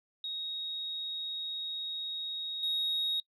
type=tone with level steps; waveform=sine; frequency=3764 Hz; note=A#7; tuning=16 cents sharp; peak=-34 / -27 dBFS; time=0.24-3.2 s; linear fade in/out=2 ms; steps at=2.63 s; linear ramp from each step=2 ms; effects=noise-tail reverb RT60 0.1 s tail -25 dB re dry + tanh soft clip ceiling -26 dBFS